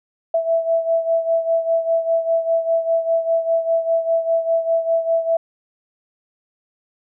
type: beating tone pair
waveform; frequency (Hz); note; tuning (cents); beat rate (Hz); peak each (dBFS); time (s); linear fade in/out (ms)
sine; 659.3 / 664.3; E5 / E5; 0 / +13; 5; -17 / -22; 0.34-5.37; 5
effects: none